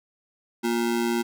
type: ring-modulated tone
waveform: square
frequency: 293.7 Hz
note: D4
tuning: in tune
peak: -20 dBFS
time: 0.63-1.23 s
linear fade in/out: 20 ms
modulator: 58.8 Hz
effects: none